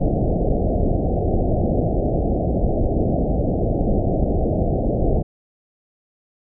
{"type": "low-pass noise", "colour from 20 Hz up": "pink", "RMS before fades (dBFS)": -19, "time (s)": [0, 5.23], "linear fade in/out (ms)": 20, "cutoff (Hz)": 740, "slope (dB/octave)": 96, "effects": []}